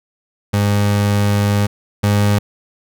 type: tone pair in turn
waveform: 30% pulse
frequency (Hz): 102.3 / 102.74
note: G#2 / G#2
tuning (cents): -26 / -18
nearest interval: unison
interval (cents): 8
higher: second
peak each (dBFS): -10 / -9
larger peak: second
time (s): 0.53-1.67 / 2.03-2.39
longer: first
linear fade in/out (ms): 10
effects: none